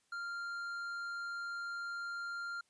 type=tone with tanh clipping; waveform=sine; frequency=1393 Hz; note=F6; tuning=5 cents flat; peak=-40 dBFS; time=0.12-2.61 s; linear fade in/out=5 ms; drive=8 dB; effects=white hiss -75 dBFS RMS until 2.69 s + resampled to 22050 Hz